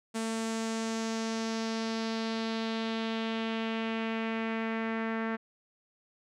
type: tone with low-pass filter sweep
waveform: sawtooth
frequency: 224.5 Hz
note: A3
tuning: 35 cents sharp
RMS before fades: -33 dBFS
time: 0.14-5.37 s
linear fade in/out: 20 ms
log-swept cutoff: 8600 to 1800 Hz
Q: 2.2
effects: none